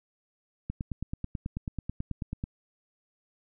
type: click train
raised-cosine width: 5 ms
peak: -20 dBFS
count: 17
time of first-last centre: 0.7-2.439 s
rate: 9.2 Hz
effects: none